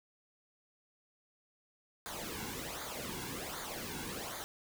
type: noise with flanger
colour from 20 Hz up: pink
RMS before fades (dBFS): -42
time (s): 2.06-4.44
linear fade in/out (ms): 0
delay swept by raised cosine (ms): 0.36 to 1.66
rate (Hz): 1.3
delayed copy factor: -0.7
effects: none